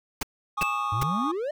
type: noise bursts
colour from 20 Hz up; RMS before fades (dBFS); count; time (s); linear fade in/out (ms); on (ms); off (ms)
pink; -28; 3; 0.21-1.033; 5; 21; 380
type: chord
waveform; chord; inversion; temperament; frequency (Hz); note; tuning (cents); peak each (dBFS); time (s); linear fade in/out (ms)
triangle; Ab suspended fourth; none; equal with one note detuned; 830.6 / 1108.7 / 1226; Ab5 / Db6 / Eb6; 0 / 0 / -26; -32 / -28 / -27; 0.57-1.32; 10
type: tone with exponential decay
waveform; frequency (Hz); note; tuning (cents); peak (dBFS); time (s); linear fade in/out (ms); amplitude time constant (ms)
triangle; 2626; E7; -7; -23; 0.61-1.17; 0; 120
type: exponential sweep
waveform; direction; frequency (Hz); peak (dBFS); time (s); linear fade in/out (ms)
triangle; up; 98 to 622.3; -25; 0.92-1.51; 5
effects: none